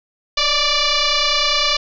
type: tone with frequency modulation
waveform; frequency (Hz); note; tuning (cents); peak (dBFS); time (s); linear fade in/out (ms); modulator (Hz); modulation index
sine; 600; D5; +37; -14; 0.37-1.77; 5; 585; 7.9
effects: none